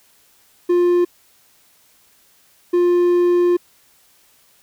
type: tone pair in turn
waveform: triangle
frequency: 352.1 / 352.1 Hz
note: F4 / F4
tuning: +14 / +14 cents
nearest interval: unison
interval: 0 cents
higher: neither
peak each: -10 dBFS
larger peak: neither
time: 0.69-1.05 / 2.73-3.57 s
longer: second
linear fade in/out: 10 ms
effects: white hiss -55 dBFS RMS until 4.62 s